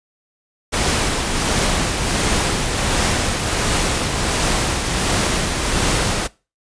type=noise with tremolo; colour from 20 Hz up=pink; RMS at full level=-17 dBFS; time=0.72-6.28 s; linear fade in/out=20 ms; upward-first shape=triangle; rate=1.4 Hz; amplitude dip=40%; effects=noise-tail reverb RT60 0.3 s tail -22 dB re dry + resampled to 22050 Hz